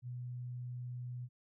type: tone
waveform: sine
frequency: 123.47 Hz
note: B2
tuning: in tune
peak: -40 dBFS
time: 0.02-1.29 s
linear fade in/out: 50 ms
effects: none